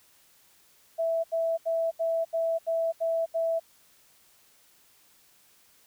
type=tone bursts; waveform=sine; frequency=659 Hz; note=E5; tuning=1 cent flat; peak=-24 dBFS; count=8; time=0.98-3.599 s; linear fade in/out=20 ms; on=260 ms; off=77 ms; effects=white hiss -61 dBFS RMS until 5.86 s